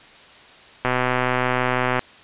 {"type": "click train", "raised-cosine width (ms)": 0.5, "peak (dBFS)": -5, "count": 145, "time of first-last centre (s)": [0.85, 1.993], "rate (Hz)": 126, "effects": ["white hiss -46 dBFS RMS until 2.23 s", "resampled to 8000 Hz"]}